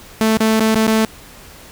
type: tone with dropouts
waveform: sawtooth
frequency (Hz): 220.3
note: A3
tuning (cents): +2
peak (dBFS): -8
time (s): 0.21-1.05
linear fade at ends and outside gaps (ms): 0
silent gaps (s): 0.371-0.404 / 0.597-0.606 / 0.745-0.757 / 0.869-0.877
effects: pink hiss -40 dBFS RMS until 1.71 s